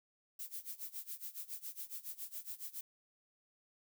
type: noise with tremolo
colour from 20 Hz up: violet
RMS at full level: -43 dBFS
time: 0.39-2.81 s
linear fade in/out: 5 ms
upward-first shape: sine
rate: 7.2 Hz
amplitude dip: 90%
effects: none